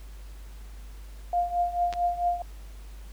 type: tone with tremolo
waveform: sine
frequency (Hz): 702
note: F5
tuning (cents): +9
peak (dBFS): -20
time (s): 1.33-2.42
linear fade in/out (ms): 2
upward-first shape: triangle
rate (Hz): 4.5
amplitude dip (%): 85
type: clicks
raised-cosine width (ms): 0.2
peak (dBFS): -19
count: 2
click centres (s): 1.927 / 1.937
effects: added 50 Hz sine -40 dBFS peak until 3.12 s + pink hiss -55 dBFS RMS until 3.12 s